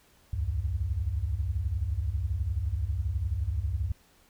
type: tone cluster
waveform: sine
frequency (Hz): 65.2 / 77.2 / 95.9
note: C2 / D#2 / G2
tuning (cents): -5 / -13 / -37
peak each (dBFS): -31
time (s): 0.33-3.92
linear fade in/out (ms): 5
effects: tanh soft clip ceiling -17 dBFS + pink hiss -62 dBFS RMS until 4.29 s